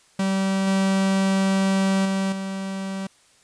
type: tone with level steps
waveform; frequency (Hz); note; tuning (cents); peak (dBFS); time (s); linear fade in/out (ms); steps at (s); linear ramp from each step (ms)
45% pulse; 193; G3; -27; -20 / -18 / -21 / -27; 0.19-3.07; 5; 0.67 / 2.05 / 2.32; 5
effects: white hiss -57 dBFS RMS until 3.43 s + resampled to 22050 Hz